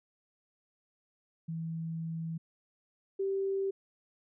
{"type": "tone pair in turn", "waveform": "sine", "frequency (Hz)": [163.4, 389.5], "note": ["E3", "G4"], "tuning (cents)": [-15, -11], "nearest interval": "octave + minor third", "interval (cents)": 1504, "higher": "second", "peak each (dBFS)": [-34, -29], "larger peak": "second", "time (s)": [[1.48, 2.38], [3.19, 3.71]], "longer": "first", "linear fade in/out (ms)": 10, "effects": []}